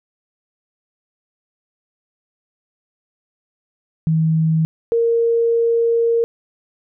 sine tone pair in turn, 160 / 463.7 Hz, D#3 / A#4, +49 / -9 cents, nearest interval octave + tritone, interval 1842 cents, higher second, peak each -13 dBFS, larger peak neither, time 4.07-4.65 / 4.92-6.24 s, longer second, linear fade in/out 0 ms, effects none

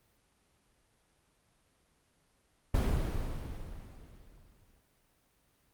brown noise with exponential decay, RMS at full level -26 dBFS, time 2.74-4.81 s, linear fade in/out 5 ms, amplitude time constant 450 ms, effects pink hiss -71 dBFS RMS until 5.73 s + Opus 32 kbps

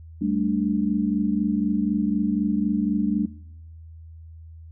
sine chord, G suspended second, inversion none, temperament equal, 196 / 220 / 293.7 Hz, G3 / A3 / D4, 0 / 0 / 0 cents, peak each -25 dBFS, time 0.21-3.26 s, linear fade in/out 10 ms, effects noise-tail reverb RT60 0.8 s tail -21 dB re dry + added 81 Hz sine -40 dBFS peak until 4.71 s

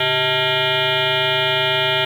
sine tone with frequency modulation, 1889 Hz, A#6, 22 cents sharp, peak -15 dBFS, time 0-2.05 s, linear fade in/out 5 ms, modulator 250 Hz, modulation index 6.4, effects 7-bit

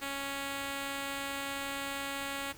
5% pulse tone, 277.2 Hz, C#4, in tune, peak -24 dBFS, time 0.01-2.53 s, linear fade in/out 20 ms, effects pink hiss -53 dBFS RMS until 2.57 s

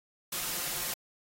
white noise with comb filter, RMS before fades -34 dBFS, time 0.32-0.94 s, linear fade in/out 5 ms, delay 5.7 ms, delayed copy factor +0.5, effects AAC 48 kbps

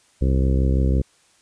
harmonic tone, 66 Hz, C2, 16 cents sharp, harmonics 1 / 2 / 3 / 4 / 5 / 6 / 7 / 8, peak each -17 / -23 / -27 / -29 / -31 / -33 / -34 / -35 dBFS, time 0.21-1.02 s, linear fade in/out 10 ms, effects white hiss -58 dBFS RMS until 1.41 s + resampled to 22050 Hz

